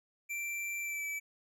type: tone with pitch glide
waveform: square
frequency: 2349 to 2306 Hz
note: D7 to D7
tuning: 0 to -32 cents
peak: -36 dBFS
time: 0.29-1.2 s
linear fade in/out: 20 ms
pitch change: -32 cents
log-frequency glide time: 0.81-1.05 s
effects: none